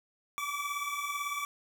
25% pulse beating tone pair, 1143 / 1161 Hz, D6 / D6, -47 / -20 cents, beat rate 18 Hz, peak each -33 / -32 dBFS, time 0.38-1.45 s, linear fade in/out 0 ms, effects none

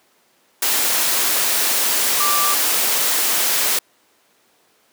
sine tone in noise, 1174.7 Hz, D6, in tune, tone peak -19 dBFS, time 2.2-2.54 s, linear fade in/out 5 ms, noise white, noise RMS -18 dBFS, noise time 0.62-3.79 s, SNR -4 dB, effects pink hiss -58 dBFS RMS until 4.92 s + high-pass 300 Hz 12 dB/octave

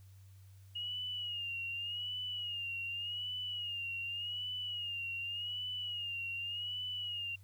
sine tone with vibrato, 2865 Hz, F7, 44 cents sharp, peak -37 dBFS, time 0.75-7.36 s, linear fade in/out 10 ms, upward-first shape sine, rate 0.86 Hz, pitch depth 72 cents each way, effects added 96 Hz sine -54 dBFS peak until 7.43 s + white hiss -70 dBFS RMS until 7.43 s

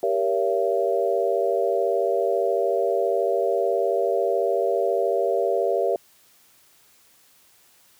sine chord, G diminished seventh, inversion none, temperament just, 392 / 470.4 / 564.5 / 677.4 Hz, G4 / Bb4 / Db5 / Fb5, 0 / +16 / +31 / +47 cents, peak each -25 dBFS, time 0.03-5.96 s, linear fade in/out 2 ms, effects white hiss -57 dBFS RMS until 7.99 s + high-pass 60 Hz 12 dB/octave

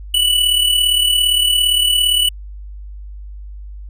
square tone with amplitude modulation, 2960 Hz, F#7, in tune, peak -10 dBFS, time 0.14-2.29 s, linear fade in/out 5 ms, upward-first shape sine, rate 37.5 Hz, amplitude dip 55%, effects added 50 Hz sine -29 dBFS peak until 3.89 s

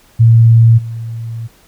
sine tone with level steps, 114.7 Hz, A#2, 28 cents flat, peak -3 / -20 dBFS, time 0.19-1.48 s, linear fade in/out 20 ms, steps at 0.77 s, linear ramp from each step 20 ms, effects pink hiss -48 dBFS RMS until 1.67 s

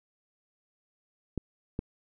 clicks, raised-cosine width 3 ms, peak -18 dBFS, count 2, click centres 1.377 / 1.791 s, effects none

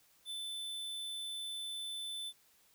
square tone, 3520 Hz, A7, in tune, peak -40 dBFS, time 0.25-2.33 s, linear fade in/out 50 ms, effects white hiss -68 dBFS RMS until 2.74 s

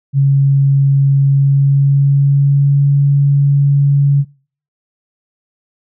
sine tone with pitch glide, 138.3 to 141.04 Hz, C#3 to C#3, -4 to +30 cents, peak -7 dBFS, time 0.13-4.25 s, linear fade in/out 50 ms, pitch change +34 cents, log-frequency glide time 1.25-2.89 s, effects noise-tail reverb RT60 0.5 s tail -26 dB re dry

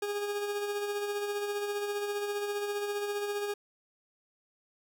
40% pulse tone with tremolo, 410 Hz, G#4, 22 cents flat, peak -29 dBFS, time 0.02-3.54 s, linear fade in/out 5 ms, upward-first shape sine, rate 15 Hz, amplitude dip 40%, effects none

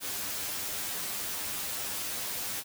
white noise with comb filter, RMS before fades -35 dBFS, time 0-2.64 s, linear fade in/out 50 ms, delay 9.9 ms, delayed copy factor +0.95, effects none

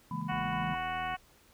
sine chord, A# half-diminished seventh, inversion first, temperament equal, 138.59 / 164.81 / 207.7 / 233.1 Hz, C#3 / E3 / G#3 / A#3, 0 / 0 / 0 / 0 cents, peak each -42 / -37 / -40 / -42 dBFS, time 0.11-0.74 s, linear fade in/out 5 ms
sine tone with tremolo, 1000 Hz, B5, 21 cents sharp, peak -38 dBFS, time 0.11-0.75 s, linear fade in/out 2 ms, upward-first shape square, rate 4.8 Hz, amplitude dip 45%
harmonic tone, 370 Hz, F#4, in tune, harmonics 2 / 3 / 4 / 5 / 6 / 7 / 8, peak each -35 / -39 / -41 / -43 / -45 / -46 / -47 dBFS, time 0.28-1.17 s, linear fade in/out 20 ms
click train, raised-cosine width 3 ms, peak -36 dBFS, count 68, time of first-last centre 0.32-1.14 s, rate 81.7 Hz
effects pink hiss -62 dBFS RMS until 1.53 s

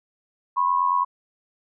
sine tone pair together, 991.9 / 1081 Hz, B5 / C#6, +7 / -44 cents, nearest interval minor second, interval 149 cents, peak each -21 dBFS, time 0.56-1.05 s, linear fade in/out 20 ms, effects none

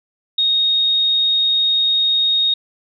sine tone, 3729 Hz, A#7, in tune, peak -13 dBFS, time 0.38-2.54 s, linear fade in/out 5 ms, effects none

